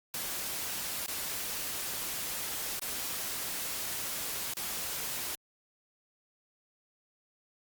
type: noise with dropouts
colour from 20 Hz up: white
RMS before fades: -36 dBFS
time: 0.14-5.35 s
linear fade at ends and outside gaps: 1 ms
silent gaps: 1.062-1.081 / 2.795-2.819 / 4.537-4.569 s
effects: Opus 48 kbps